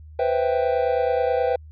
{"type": "chord", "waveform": "triangle", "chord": "C major seventh", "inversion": "third", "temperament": "equal", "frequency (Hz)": [493.9, 523.3, 659.3, 784], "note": ["B4", "C5", "E5", "G5"], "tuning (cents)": [0, 0, 0, 0], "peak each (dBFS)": [-20, -23, -25, -24], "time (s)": [0.19, 1.56], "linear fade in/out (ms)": 5, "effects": ["added 77 Hz sine -40 dBFS peak until 1.71 s", "resampled to 11025 Hz"]}